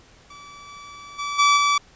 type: tone with level steps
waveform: sawtooth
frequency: 1153 Hz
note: D6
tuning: 32 cents flat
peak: -37 / -35 / -22 / -10 / -13 dBFS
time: 0.3-1.78 s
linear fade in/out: 5 ms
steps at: 0.67 / 1.18 / 1.38 / 1.56 s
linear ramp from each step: 20 ms
effects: pink hiss -52 dBFS RMS until 1.95 s + resampled to 16000 Hz